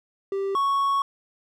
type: tone pair in turn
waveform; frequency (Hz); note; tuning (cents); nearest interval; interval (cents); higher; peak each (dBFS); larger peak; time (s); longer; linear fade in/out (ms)
triangle; 392 / 1108.7; G4 / C#6; 0 / 0; octave + tritone; 1800; second; -22 / -18; second; 0.32-0.55 / 0.55-1.02; second; 2
effects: none